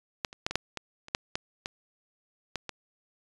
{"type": "clicks", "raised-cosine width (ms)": 0.2, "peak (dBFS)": [-11, -27, -10, -16, -7, -17, -27, -8, -12, -16, -14, -18], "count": 12, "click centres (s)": [0.248, 0.329, 0.465, 0.51, 0.556, 0.773, 1.084, 1.149, 1.355, 1.659, 2.557, 2.693], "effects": ["resampled to 22050 Hz"]}